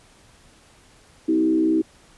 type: tone with frequency modulation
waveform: sine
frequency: 320 Hz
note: D#4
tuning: 49 cents sharp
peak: -16 dBFS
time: 1.28-1.82 s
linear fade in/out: 10 ms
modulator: 63.9 Hz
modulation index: 0.7
effects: pink hiss -53 dBFS RMS until 2.17 s + resampled to 24000 Hz